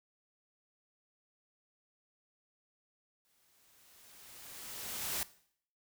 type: noise with exponential growth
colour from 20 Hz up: white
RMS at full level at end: -35 dBFS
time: 3.25-5.23 s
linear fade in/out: 0 ms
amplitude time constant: 430 ms
effects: noise-tail reverb RT60 0.6 s tail -18 dB re dry